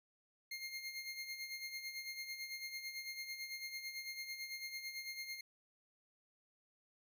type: tone with tremolo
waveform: 25% pulse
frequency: 2124 Hz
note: C7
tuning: 25 cents sharp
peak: -38 dBFS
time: 0.51-5.41 s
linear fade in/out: 5 ms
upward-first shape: sine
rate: 9 Hz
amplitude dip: 60%
effects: none